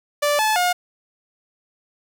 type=tone with pitch steps; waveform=sawtooth; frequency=585 / 865 / 716 Hz; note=D5 / A5 / F5; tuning=-7 / -30 / +43 cents; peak=-13 dBFS; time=0.22-0.73 s; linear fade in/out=10 ms; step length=170 ms; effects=none